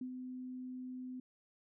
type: tone with ADSR envelope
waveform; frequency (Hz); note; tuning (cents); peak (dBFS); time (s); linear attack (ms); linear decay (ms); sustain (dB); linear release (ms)
sine; 254.2; C4; -50; -38; 0.01-1.2; 4; 83; -4; 4
effects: none